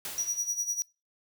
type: noise with exponential decay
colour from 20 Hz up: white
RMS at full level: -35 dBFS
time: 0.05-0.7 s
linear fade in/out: 1 ms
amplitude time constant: 140 ms
type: tone with tremolo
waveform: square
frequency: 5800 Hz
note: F#8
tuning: 35 cents flat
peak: -26 dBFS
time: 0.18-0.82 s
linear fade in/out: 0 ms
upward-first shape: sine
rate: 10 Hz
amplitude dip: 75%
effects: noise-tail reverb RT60 0.3 s tail -26 dB re dry